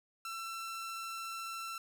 sawtooth tone, 1343 Hz, E6, 32 cents sharp, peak -36 dBFS, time 0.25-1.78 s, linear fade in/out 2 ms, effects none

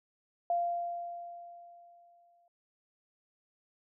sine tone with exponential decay, 693 Hz, F5, 14 cents flat, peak -26 dBFS, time 0.5-2.48 s, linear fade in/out 2 ms, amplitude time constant 430 ms, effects none

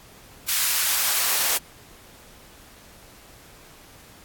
white noise with high-pass filter sweep, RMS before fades -22 dBFS, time 0.48-1.58 s, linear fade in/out 10 ms, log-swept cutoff 1700 to 470 Hz, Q 0.86, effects pink hiss -49 dBFS RMS until 4.24 s + AAC 64 kbps

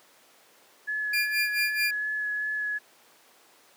sine tone with vibrato, 1701 Hz, G#6, 41 cents sharp, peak -27 dBFS, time 0.87-2.79 s, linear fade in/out 20 ms, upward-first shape sine, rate 2.6 Hz, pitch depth 12 cents each way
30% pulse tone with tremolo, 2397 Hz, D7, 35 cents sharp, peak -21 dBFS, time 1.13-1.91 s, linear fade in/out 5 ms, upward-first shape sine, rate 4.6 Hz, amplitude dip 85%
effects pink hiss -57 dBFS RMS until 3.76 s + high-pass 400 Hz 12 dB/octave

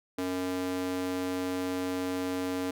square tone with high-pass filter, 91.8 Hz, F#2, 13 cents flat, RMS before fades -32 dBFS, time 0.18-2.71 s, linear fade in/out 5 ms, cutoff 320 Hz, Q 2.5, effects none

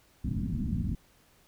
white low-pass noise, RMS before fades -31 dBFS, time 0.24-0.95 s, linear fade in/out 5 ms, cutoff 250 Hz, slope 48 dB/octave, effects pink hiss -63 dBFS RMS until 1.47 s

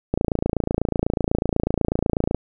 click train, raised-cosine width 2 ms, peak -6 dBFS, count 63, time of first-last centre 0.14-2.346 s, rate 28.1 Hz, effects none

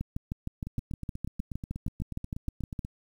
two click trains, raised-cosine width 5 ms, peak -24 / -20 dBFS, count 19 / 19, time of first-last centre 0.67-2.849 / 0.01-2.792 s, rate 8.26 / 6.47 Hz, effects 9-bit

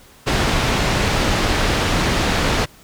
pink low-pass noise, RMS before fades -18 dBFS, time 0.26-2.66 s, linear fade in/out 20 ms, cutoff 4900 Hz, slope 12 dB/octave, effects pink hiss -47 dBFS RMS until 2.83 s

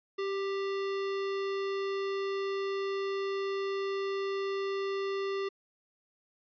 sine tone with sample-and-hold, 392 Hz, G4, in tune, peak -30 dBFS, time 0.18-5.49 s, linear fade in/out 10 ms, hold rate 1575 Hz, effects resampled to 11025 Hz

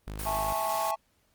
sawtooth tone, 51.91 Hz, G#1, in tune, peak -32 dBFS, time 0.07-0.53 s, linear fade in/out 0 ms
white noise, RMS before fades -38 dBFS, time 0.19-0.91 s, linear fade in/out 0 ms
triangle chord, A major seventh, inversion second, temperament just, 660 / 825 / 880 / 1100 Hz, E5 / G#5 / A5 / C#6, +2 / -12 / 0 / -14 cents, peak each -31 dBFS, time 0.25-0.96 s, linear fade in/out 20 ms
effects pink hiss -70 dBFS RMS until 1.34 s + Opus 32 kbps

